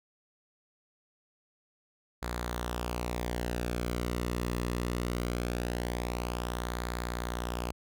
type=tone with flanger; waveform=sawtooth; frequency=59.9 Hz; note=A#1; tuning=48 cents sharp; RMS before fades=-34 dBFS; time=2.22-7.72 s; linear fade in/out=10 ms; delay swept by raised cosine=0.35 to 1.31 ms; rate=0.21 Hz; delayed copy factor=-0.55; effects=none